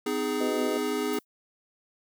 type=chord; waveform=square; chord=Ab major; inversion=first; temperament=equal with one note detuned; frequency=255.2 / 311.1 / 415.3 Hz; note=C4 / Eb4 / Ab4; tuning=-43 / 0 / 0 cents; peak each=-33 / -33 / -30 dBFS; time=0.06-1.19 s; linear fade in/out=5 ms
type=harmonic tone; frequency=124.9 Hz; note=B2; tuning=20 cents sharp; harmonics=2 / 3 / 4 / 5; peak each=-38 / -34 / -34 / -34 dBFS; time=0.4-0.78 s; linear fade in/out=10 ms
type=noise with exponential decay; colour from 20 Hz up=violet; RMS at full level=-35 dBFS; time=1.13-1.25 s; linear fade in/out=5 ms; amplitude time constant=26 ms
effects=none